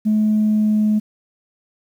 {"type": "tone with pitch glide", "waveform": "sine", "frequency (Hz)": [214.4, 213], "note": ["A3", "G#3"], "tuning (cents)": [-45, 44], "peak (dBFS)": -12, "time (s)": [0.05, 1], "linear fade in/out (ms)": 20, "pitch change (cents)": -11, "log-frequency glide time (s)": [0.19, 0.86], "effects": ["tanh soft clip ceiling -10 dBFS", "8-bit"]}